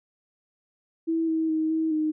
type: tone with pitch steps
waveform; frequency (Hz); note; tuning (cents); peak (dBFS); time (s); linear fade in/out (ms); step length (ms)
sine; 326.9 / 321.1 / 315.5 / 319.9 / 309.5; E4 / E4 / D#4 / D#4 / D#4; -14 / -45 / +24 / +48 / -9; -22; 1.07-2.12; 20; 210
effects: none